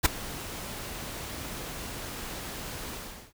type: noise with ADSR envelope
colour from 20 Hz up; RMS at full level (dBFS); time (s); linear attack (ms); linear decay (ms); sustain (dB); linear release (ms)
pink; -18; 0.03-3.33; 25; 11; -20; 390
effects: none